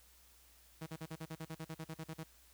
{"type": "tone bursts", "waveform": "sawtooth", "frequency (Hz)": 160, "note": "D#3", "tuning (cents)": 49, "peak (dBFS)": -38, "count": 15, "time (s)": [0.81, 2.237], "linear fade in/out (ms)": 10, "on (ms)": 55, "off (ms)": 43, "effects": ["added 60 Hz sine -67 dBFS peak until 2.53 s", "white hiss -65 dBFS RMS until 2.53 s"]}